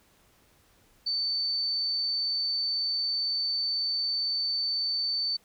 sine tone, 4539 Hz, C#8, 40 cents sharp, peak -26 dBFS, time 1.06-5.37 s, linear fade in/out 10 ms, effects pink hiss -63 dBFS RMS until 5.44 s

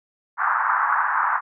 pink band-pass noise, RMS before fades -21 dBFS, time 0.37-1.41 s, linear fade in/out 50 ms, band 900 to 1600 Hz, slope 48 dB/octave, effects none

